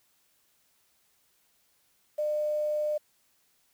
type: tone with quantisation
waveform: sine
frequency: 602 Hz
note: D5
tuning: 43 cents sharp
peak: -26 dBFS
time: 2.18-2.98 s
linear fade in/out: 10 ms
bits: 9
effects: white hiss -69 dBFS RMS until 3.73 s